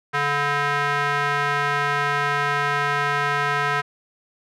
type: tone with band-pass filter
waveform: square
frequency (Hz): 144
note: D3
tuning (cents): -34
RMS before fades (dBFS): -22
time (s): 0.13-3.82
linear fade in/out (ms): 20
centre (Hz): 1500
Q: 1.9
effects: none